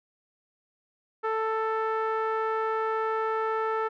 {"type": "tone with low-pass filter", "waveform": "sawtooth", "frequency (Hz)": 441.8, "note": "A4", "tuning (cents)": 7, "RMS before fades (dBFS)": -28, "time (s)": [1.23, 3.89], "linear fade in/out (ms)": 20, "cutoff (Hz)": 1400, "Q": 2.5, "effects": []}